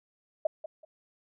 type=tone with echo; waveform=sine; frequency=626 Hz; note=D#5; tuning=10 cents sharp; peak=-22 dBFS; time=0.45-0.47 s; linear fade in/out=5 ms; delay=190 ms; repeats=2; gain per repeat=-13 dB; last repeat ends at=0.85 s; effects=none